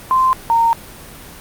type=tone pair in turn; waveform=sine; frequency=1040 / 920.9 Hz; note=C6 / A#5; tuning=-11 / -21 cents; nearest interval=major second; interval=210 cents; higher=first; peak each=-10 dBFS; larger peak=neither; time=0.11-0.33 / 0.5-0.73 s; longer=second; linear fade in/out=0 ms; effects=pink hiss -36 dBFS RMS until 1.4 s + Opus 32 kbps